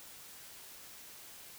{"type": "silence", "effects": ["white hiss -52 dBFS RMS until 1.58 s"]}